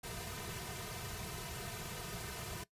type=noise with comb filter; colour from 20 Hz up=pink; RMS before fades=-44 dBFS; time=0.03-2.64 s; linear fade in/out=10 ms; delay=3.6 ms; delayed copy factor=-0.9; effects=noise-tail reverb RT60 0.1 s tail -18 dB re dry + resampled to 32000 Hz